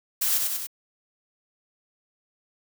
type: noise with echo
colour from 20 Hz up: blue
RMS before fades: -24 dBFS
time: 0.21-0.38 s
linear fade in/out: 10 ms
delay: 97 ms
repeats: 3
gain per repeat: -3 dB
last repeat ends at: 0.671 s
effects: none